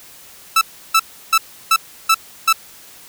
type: tone bursts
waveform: sawtooth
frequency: 1318.5 Hz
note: E6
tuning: in tune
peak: -6 dBFS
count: 6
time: 0.56-2.528 s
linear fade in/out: 5 ms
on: 53 ms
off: 330 ms
effects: white hiss -42 dBFS RMS until 3.08 s